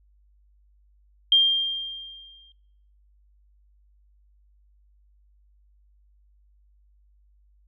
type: tone with exponential decay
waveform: sine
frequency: 3194 Hz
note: G7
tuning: 32 cents sharp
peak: -12 dBFS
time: 1.32-2.52 s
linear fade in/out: 2 ms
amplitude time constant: 260 ms
effects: noise-tail reverb RT60 0.7 s tail -18 dB re dry + added 50 Hz sine -57 dBFS peak until 7.67 s